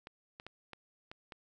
clicks, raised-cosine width 0.3 ms, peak -30 dBFS, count 6, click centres 0.071 / 0.399 / 0.466 / 0.733 / 1.115 / 1.322 s, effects none

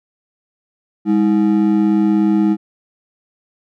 triangle ring-modulated tone, 261.6 Hz, C4, in tune, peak -6 dBFS, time 1.05-2.57 s, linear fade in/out 50 ms, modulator 58.3 Hz, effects none

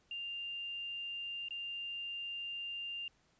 sine tone with dropouts, 2794 Hz, F7, in tune, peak -39 dBFS, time 0.11-3.08 s, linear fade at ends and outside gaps 2 ms, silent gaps 1.486-1.507 s, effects pink hiss -72 dBFS RMS until 3.39 s + resampled to 16000 Hz

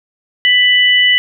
sine tone pair together, 1983 / 2971 Hz, B6 / F#7, +7 / +6 cents, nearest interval perfect fifth, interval 699 cents, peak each -10 dBFS, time 0.45-1.18 s, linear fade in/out 0 ms, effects none

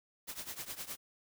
white noise with tremolo, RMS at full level -40 dBFS, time 0.27-0.97 s, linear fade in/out 20 ms, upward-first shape triangle, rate 9.7 Hz, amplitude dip 90%, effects none

